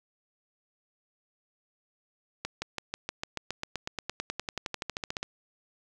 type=accelerating click train; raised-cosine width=0.2 ms; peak=-15 dBFS; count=27; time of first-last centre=2.45-5.23 s; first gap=170 ms; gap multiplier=0.96; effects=none